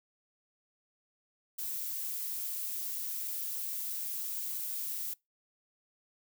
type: noise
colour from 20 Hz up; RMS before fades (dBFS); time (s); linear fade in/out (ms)
violet; -37; 1.58-5.14; 10
effects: noise-tail reverb RT60 0.2 s tail -24 dB re dry